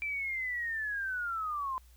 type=linear sweep; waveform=sine; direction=down; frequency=2349 to 1017 Hz; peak=-32 dBFS; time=0.02-1.78 s; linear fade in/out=0 ms; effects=added 60 Hz sine -55 dBFS peak until 1.96 s + white hiss -66 dBFS RMS until 1.96 s